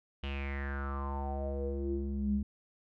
square tone with low-pass filter sweep, 69.3 Hz, C#2, in tune, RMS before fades -35 dBFS, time 0.23-2.43 s, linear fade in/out 5 ms, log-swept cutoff 3000 to 180 Hz, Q 7.3, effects none

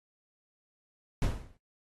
brown noise with exponential decay, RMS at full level -23 dBFS, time 1.22-1.57 s, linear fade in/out 1 ms, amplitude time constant 74 ms, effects noise-tail reverb RT60 0.1 s tail -19 dB re dry + AAC 32 kbps

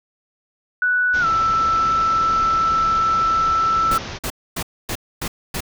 sine tone with pitch glide, 1480 to 1326.2 Hz, F#6 to E6, 0 to +10 cents, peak -15 dBFS, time 0.82-3.98 s, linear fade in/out 2 ms, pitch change -190 cents, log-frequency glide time 1.2-1.26 s
pink low-pass noise, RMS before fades -31 dBFS, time 1.13-4.19 s, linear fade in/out 20 ms, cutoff 6400 Hz, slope 96 dB/octave
pink noise bursts, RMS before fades -25 dBFS, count 6, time 3.91-5.606 s, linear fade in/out 5 ms, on 66 ms, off 260 ms
effects none

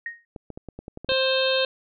sine tone with exponential decay, 1864.7 Hz, A#6, in tune, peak -26 dBFS, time 0.06-0.25 s, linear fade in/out 2 ms, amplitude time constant 41 ms
clicks, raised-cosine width 2 ms, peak -23 dBFS, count 10, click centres 0.362 / 0.503 / 0.575 / 0.687 / 0.79 / 0.881 / 0.974 / 1.046 / 1.089 / 1.119 s
harmonic tone, 526 Hz, C5, 9 cents sharp, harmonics 1 / 2 / 3 / 5 / 6 / 7 / 8, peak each -22 / -34 / -30 / -29 / -31 / -28 / -30 dBFS, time 1.09-1.65 s, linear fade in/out 2 ms
effects none

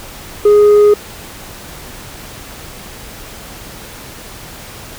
sine tone with tanh clipping, 415.3 Hz, G#4, in tune, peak -5 dBFS, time 0.45-0.94 s, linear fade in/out 5 ms, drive 3 dB, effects pink hiss -32 dBFS RMS until 4.98 s

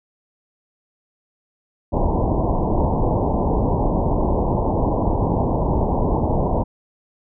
pink low-pass noise, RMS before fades -19 dBFS, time 1.92-6.64 s, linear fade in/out 20 ms, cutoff 1000 Hz, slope 96 dB/octave, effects none

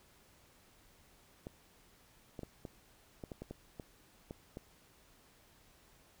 clicks, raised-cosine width 2 ms, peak -30 dBFS, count 11, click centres 1.469 / 2.392 / 2.433 / 2.652 / 3.238 / 3.318 / 3.42 / 3.51 / 3.798 / 4.309 / 4.571 s, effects pink hiss -65 dBFS RMS until 6.2 s

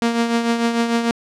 sawtooth tone with tremolo, 233.1 Hz, A#3, in tune, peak -10 dBFS, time 0.02-1.11 s, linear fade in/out 0 ms, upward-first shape triangle, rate 6.7 Hz, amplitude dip 60%, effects low-pass 7000 Hz 12 dB/octave

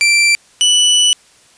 sawtooth tone pair in turn, 2349 / 2967 Hz, D7 / F#7, 0 / +4 cents, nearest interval major third, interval 404 cents, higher second, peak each -5 dBFS, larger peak neither, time 0.01-0.35 / 0.61-1.13 s, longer second, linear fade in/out 0 ms, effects white hiss -48 dBFS RMS until 1.57 s + resampled to 22050 Hz

